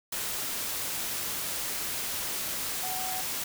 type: tone in noise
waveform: sine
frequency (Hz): 747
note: F#5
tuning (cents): +16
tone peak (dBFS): -36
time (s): 2.83-3.21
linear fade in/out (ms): 5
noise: white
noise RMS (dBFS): -33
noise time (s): 0.12-3.44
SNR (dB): -6
effects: none